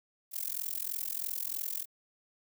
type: noise with amplitude modulation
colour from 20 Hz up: violet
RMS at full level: -32 dBFS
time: 0.31-1.86 s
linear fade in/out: 50 ms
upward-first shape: sine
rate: 43.1 Hz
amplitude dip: 100%
effects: none